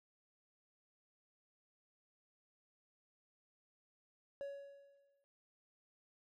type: tone with exponential decay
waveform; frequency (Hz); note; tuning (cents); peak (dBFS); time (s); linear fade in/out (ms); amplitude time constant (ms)
triangle; 560; C#5; +18; -38; 4.41-5.24; 0; 180
effects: none